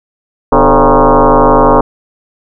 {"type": "tone with frequency modulation", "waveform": "sine", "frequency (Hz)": 250.1, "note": "B3", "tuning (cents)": 22, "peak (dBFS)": -3, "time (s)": [0.52, 1.81], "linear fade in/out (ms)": 5, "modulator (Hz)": 138, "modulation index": 6.6, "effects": []}